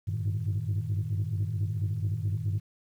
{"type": "tone cluster", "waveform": "sine", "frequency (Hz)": [97.3, 101.8, 111.4, 154.9], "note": ["G2", "G#2", "A2", "D#3"], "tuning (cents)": [-12, -34, 22, -7], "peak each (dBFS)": [-30, -31, -31, -35], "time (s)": [0.07, 2.6], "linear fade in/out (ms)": 20, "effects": ["tanh soft clip ceiling -22 dBFS", "10-bit"]}